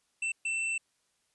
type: tone bursts at uneven times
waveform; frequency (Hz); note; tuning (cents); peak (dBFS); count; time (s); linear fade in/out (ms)
square; 2678; E7; +27; -30; 2; 0.22-0.32 / 0.45-0.78; 5
effects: white hiss -74 dBFS RMS until 1.34 s + resampled to 24000 Hz